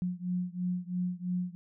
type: beating tone pair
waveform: sine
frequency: 178.5 / 181.5 Hz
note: F3 / F#3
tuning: +38 / -33 cents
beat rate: 3 Hz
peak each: -33 / -34 dBFS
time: 0.02-1.55 s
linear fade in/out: 0 ms
effects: none